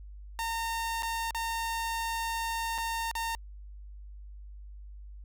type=tone with dropouts; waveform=sawtooth; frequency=914 Hz; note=A#5; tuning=34 cents flat; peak=-27 dBFS; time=0.39-3.35 s; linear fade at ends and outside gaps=0 ms; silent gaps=1.023-1.031 / 1.308-1.347 / 2.78-2.784 / 3.113-3.153 s; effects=added 50 Hz sine -43 dBFS peak until 5.24 s